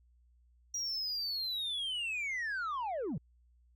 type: linear sweep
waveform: sine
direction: down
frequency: 5770 to 117.1 Hz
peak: -31 dBFS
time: 0.74-3.18 s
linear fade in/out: 5 ms
effects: tanh soft clip ceiling -33 dBFS + added 60 Hz sine -63 dBFS peak until 3.75 s